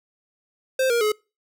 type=tone with pitch steps; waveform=square; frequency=523.3 / 471.6 / 425.1 Hz; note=C5 / A#4 / G#4; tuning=0 / +20 / +40 cents; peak=-19 dBFS; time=0.79-1.12 s; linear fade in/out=5 ms; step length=110 ms; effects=noise-tail reverb RT60 0.3 s tail -26 dB re dry